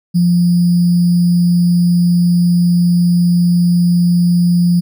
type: tone with sample-and-hold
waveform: sine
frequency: 174.61 Hz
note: F3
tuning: in tune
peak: -8 dBFS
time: 0.14-4.81 s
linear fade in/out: 20 ms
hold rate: 4900 Hz
effects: none